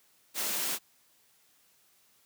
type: high-pass noise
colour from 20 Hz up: white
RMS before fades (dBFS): -32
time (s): 0.34-0.79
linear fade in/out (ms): 50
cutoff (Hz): 170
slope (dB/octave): 96
effects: white hiss -66 dBFS RMS until 2.25 s + high-pass 80 Hz 12 dB/octave